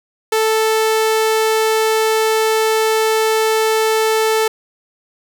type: tone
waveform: sawtooth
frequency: 440 Hz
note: A4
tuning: in tune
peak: -9 dBFS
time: 0.32-4.48 s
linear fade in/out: 5 ms
effects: none